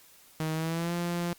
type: tone with pitch glide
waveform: sawtooth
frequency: 157.8 to 173.08 Hz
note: D#3 to F3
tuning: +25 to -15 cents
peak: -25 dBFS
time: 0.4-1.33 s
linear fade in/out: 2 ms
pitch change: +160 cents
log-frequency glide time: 0.53-0.94 s
effects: white hiss -57 dBFS RMS until 1.38 s + Opus 48 kbps